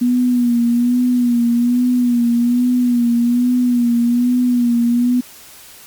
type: tone with vibrato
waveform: sine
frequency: 242.2 Hz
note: B3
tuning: 34 cents flat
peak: -11 dBFS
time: 0.01-5.21 s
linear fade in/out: 10 ms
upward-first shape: sine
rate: 1.2 Hz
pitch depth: 45 cents each way
effects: white hiss -40 dBFS RMS until 5.86 s + MP3 96 kbps